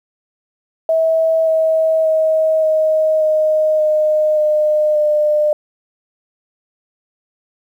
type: tone with pitch steps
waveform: sine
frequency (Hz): 647 / 640.3 / 633.7 / 627.1 / 620.6 / 614.2 / 607.9 / 601.6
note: E5 / D#5 / D#5 / D#5 / D#5 / D#5 / D#5 / D5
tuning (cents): -32 / +49 / +32 / +13 / -5 / -23 / -40 / +42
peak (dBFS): -11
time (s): 0.89-5.53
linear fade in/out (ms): 2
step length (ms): 580
effects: 8-bit